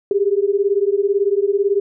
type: beating tone pair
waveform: sine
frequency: 392 / 410 Hz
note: G4 / G#4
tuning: 0 / -22 cents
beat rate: 18 Hz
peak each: -17 dBFS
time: 0.11-1.8 s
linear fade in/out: 2 ms
effects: none